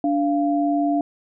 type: tone pair together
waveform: sine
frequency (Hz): 290.8 / 691.6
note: D4 / F5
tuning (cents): -17 / -17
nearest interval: octave + minor third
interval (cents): 1500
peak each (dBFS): -19 / -22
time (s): 0.04-1.01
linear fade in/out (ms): 2
effects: none